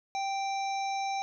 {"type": "harmonic tone", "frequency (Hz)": 784, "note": "G5", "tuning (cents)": 0, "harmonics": [1, 3, 5, 7, 8], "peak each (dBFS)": [-30, -40, -44, -47, -48], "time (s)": [0.15, 1.22], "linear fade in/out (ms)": 0, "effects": []}